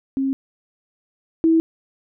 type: tone pair in turn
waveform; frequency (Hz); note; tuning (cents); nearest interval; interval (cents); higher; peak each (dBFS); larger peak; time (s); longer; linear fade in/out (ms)
sine; 269.3 / 325.6; C#4 / E4; -50 / -21; minor third; 329; second; -18 / -12; second; 0.17-0.33 / 1.44-1.6; neither; 0
effects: none